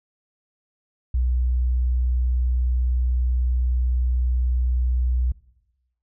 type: tone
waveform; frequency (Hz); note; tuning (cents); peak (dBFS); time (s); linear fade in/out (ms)
sine; 61.9; B1; +5; -18; 1.14-5.32; 5
effects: noise-tail reverb RT60 1.0 s tail -21 dB re dry